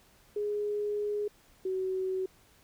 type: tone pair in turn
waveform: sine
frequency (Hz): 415.3 / 376.1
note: G#4 / F#4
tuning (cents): 0 / +28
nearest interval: major second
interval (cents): 172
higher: first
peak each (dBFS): -29 / -29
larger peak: neither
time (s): 0.36-1.28 / 1.65-2.26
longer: first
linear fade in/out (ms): 5
effects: pink hiss -62 dBFS RMS until 2.63 s